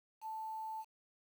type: tone with quantisation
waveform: sine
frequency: 880 Hz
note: A5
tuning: in tune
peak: -40 dBFS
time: 0.21-0.85 s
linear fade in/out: 50 ms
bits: 10
effects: none